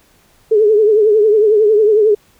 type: tone with vibrato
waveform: sine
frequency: 426.5 Hz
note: G#4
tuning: 46 cents sharp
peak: -7 dBFS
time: 0.51-2.15 s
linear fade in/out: 10 ms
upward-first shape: triangle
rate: 11 Hz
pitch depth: 95 cents each way
effects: pink hiss -52 dBFS RMS until 2.39 s